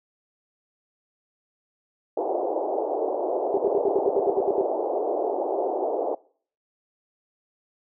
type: band-pass noise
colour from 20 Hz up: pink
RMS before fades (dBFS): -26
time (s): 2.17-6.15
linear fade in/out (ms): 5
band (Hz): 350 to 800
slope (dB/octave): 48
type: tone bursts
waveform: sine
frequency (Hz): 397.5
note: G4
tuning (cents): +24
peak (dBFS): -18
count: 11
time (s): 3.54-4.613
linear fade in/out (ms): 2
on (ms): 33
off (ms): 71
effects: noise-tail reverb RT60 0.5 s tail -23 dB re dry